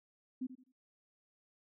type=tone with echo; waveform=sine; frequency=256.4 Hz; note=C4; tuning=35 cents flat; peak=-35 dBFS; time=0.41-0.47 s; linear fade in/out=10 ms; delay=84 ms; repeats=3; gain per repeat=-12 dB; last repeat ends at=0.722 s; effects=none